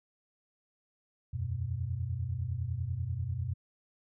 sine chord, E suspended second, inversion none, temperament equal, 82.41 / 92.5 / 123.47 Hz, E2 / F#2 / B2, 0 / 0 / 0 cents, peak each -39 / -35 / -35 dBFS, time 1.33-3.54 s, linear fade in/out 10 ms, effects none

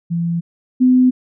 sine tone pair in turn, 169.4 / 253.8 Hz, E3 / B3, +48 / +47 cents, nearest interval perfect fifth, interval 699 cents, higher second, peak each -16 / -8 dBFS, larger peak second, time 0.1-0.41 / 0.8-1.11 s, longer neither, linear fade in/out 20 ms, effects none

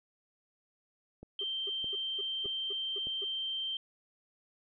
click train, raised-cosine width 2 ms, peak -34 dBFS, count 4, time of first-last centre 1.23-3.07 s, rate 1.63 Hz
sine tone, 3136 Hz, G7, in tune, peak -33 dBFS, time 1.39-3.77 s, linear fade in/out 2 ms
triangle tone bursts, 402.3 Hz, G4, 45 cents sharp, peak -39 dBFS, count 8, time 1.41-3.244 s, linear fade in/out 5 ms, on 28 ms, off 230 ms
effects none

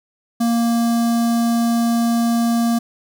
square tone with notch filter, 233.1 Hz, A#3, in tune, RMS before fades -17 dBFS, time 0.4-2.79 s, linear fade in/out 10 ms, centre 2300 Hz, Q 0.8, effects none

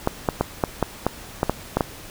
clicks, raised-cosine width 1 ms, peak -4 dBFS, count 10, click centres 0.074 / 0.288 / 0.41 / 0.638 / 0.827 / 1.066 / 1.431 / 1.496 / 1.77 / 1.808 s, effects pink hiss -40 dBFS RMS until 2.1 s

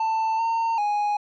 triangle tone with pitch steps, 889 / 912 / 829 Hz, A5 / A#5 / G#5, +18 / -38 / -3 cents, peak -19 dBFS, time 0-1.17 s, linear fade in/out 5 ms, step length 390 ms, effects resampled to 16000 Hz

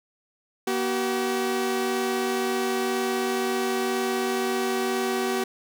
sawtooth tone pair together, 240 / 381 Hz, B3 / G4, -49 / -49 cents, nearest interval minor sixth, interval 800 cents, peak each -25 / -21 dBFS, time 0.67-5.44 s, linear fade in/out 5 ms, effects none

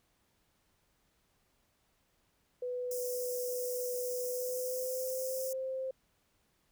sine tone with pitch glide, 496.2 to 524.5 Hz, B4 to C5, +8 to +4 cents, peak -34 dBFS, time 2.62-5.91 s, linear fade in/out 5 ms, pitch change +96 cents, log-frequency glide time 4.24-5.47 s
white high-pass noise, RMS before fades -42 dBFS, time 2.91-5.53 s, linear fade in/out 2 ms, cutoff 5100 Hz, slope 96 dB/octave
effects pink hiss -74 dBFS RMS until 6.71 s

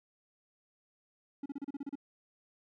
triangle tone bursts, 280.7 Hz, C#4, 22 cents sharp, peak -34 dBFS, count 9, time 1.43-1.955 s, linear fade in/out 5 ms, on 29 ms, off 33 ms, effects none

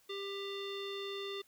square tone with low-pass filter, 396.5 Hz, G4, 20 cents sharp, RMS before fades -41 dBFS, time 0.09-1.42 s, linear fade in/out 10 ms, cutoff 3600 Hz, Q 5.3, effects white hiss -68 dBFS RMS until 1.47 s

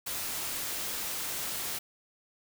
white noise, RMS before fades -35 dBFS, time 0.06-1.79 s, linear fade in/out 10 ms, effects none

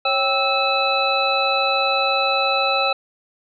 sine tone cluster, 548 / 782 / 1314 / 2591 / 3969 Hz, C#5 / G5 / E6 / E7 / B7, -20 / -4 / -6 / -30 / +8 cents, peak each -23 dBFS, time 0.05-2.93 s, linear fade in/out 5 ms, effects none

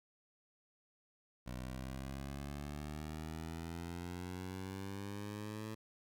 15% pulse exponential sweep, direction up, 61.9 to 110 Hz, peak -36 dBFS, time 1.46-5.75 s, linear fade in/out 10 ms, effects 13-bit

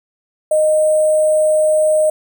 sine tone with sample-and-hold, 619 Hz, D#5, 9 cents flat, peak -10 dBFS, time 0.51-2.1 s, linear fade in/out 5 ms, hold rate 8820 Hz, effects none

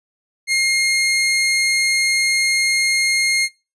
sawtooth tone, 2134 Hz, C7, 34 cents sharp, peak -11 dBFS, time 0.47-3.49 s, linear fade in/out 50 ms, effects noise-tail reverb RT60 0.3 s tail -23 dB re dry + resampled to 24000 Hz

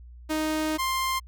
sawtooth tone pair in turn, 311.1 / 1052.5 Hz, D#4 / C6, 0 / +10 cents, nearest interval octave + major sixth, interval 2110 cents, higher second, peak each -21 dBFS, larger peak neither, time 0.29-0.78 / 0.78-1.2 s, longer first, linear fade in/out 20 ms, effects added 60 Hz sine -43 dBFS peak until 1.27 s

